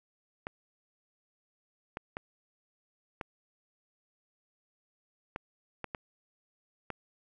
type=clicks; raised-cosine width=0.5 ms; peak=-21 dBFS; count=8; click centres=0.469 / 1.971 / 2.169 / 3.212 / 5.361 / 5.843 / 5.948 / 6.903 s; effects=none